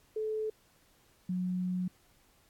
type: tone pair in turn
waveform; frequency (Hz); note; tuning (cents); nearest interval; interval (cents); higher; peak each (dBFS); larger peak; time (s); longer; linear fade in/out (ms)
sine; 433.7 / 182.03; A4 / F#3; -25 / -28; octave + minor third; 1503; first; -31 / -30; second; 0.16-0.5 / 1.29-1.88; second; 5
effects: pink hiss -66 dBFS RMS until 2.49 s + AAC 64 kbps